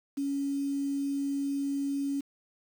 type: tone with quantisation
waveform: sine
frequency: 279.1 Hz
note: C#4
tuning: 12 cents sharp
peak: -28 dBFS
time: 0.17-2.21 s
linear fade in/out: 10 ms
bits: 8
effects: none